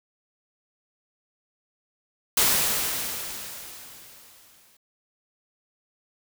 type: noise with exponential decay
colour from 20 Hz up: white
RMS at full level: -19 dBFS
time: 2.37-4.77 s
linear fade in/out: 5 ms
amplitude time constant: 520 ms
effects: none